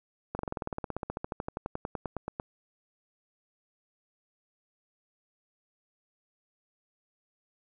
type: slowing click train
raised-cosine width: 1 ms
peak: -19 dBFS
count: 29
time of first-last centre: 0.35-2.399 s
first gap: 41 ms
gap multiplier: 1.04
effects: none